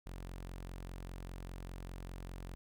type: tone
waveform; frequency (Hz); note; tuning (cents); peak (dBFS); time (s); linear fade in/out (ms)
sawtooth; 45; F#1; -47; -40; 0.06-2.55; 0
effects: none